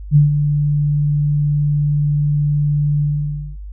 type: tone with ADSR envelope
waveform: sine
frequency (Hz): 146.83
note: D3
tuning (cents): 0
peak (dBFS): -5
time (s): 0.11-3.57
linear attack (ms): 49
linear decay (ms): 140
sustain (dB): -8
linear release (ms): 560
effects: added 50 Hz sine -28 dBFS peak until 3.72 s